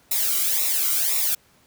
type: noise with flanger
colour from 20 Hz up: blue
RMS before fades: -22 dBFS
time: 0.11-1.35 s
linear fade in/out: 5 ms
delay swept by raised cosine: 0.64 to 1.16 ms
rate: 1.9 Hz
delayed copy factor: -0.75
effects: pink hiss -58 dBFS RMS until 1.66 s + high-pass 60 Hz 12 dB/octave